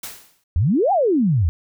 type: noise with exponential decay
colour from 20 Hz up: white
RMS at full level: -29 dBFS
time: 0.03-0.44 s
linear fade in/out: 5 ms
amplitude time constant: 88 ms
type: exponential two-way sweep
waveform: sine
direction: up then down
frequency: 73.42 to 830 to 73.42 Hz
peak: -14 dBFS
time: 0.56-1.49 s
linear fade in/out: 0 ms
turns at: 0.92 s
effects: none